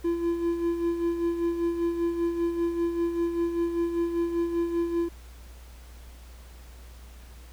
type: tone with tremolo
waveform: triangle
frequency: 340 Hz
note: F4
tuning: 46 cents flat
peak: -20 dBFS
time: 0.04-5.09 s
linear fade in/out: 10 ms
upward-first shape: sine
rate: 5.1 Hz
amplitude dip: 55%
effects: added 60 Hz sine -44 dBFS peak until 7.52 s + pink hiss -54 dBFS RMS until 7.52 s